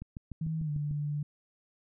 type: click train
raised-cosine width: 5 ms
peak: -28 dBFS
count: 7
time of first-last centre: 0.02-0.912 s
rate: 6.73 Hz
type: tone with pitch glide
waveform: sine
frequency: 159.6 to 147.2 Hz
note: D#3 to D3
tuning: +44 to +4 cents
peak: -30 dBFS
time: 0.41-1.23 s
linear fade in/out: 5 ms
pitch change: -140 cents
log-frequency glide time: 0.62-0.71 s
effects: none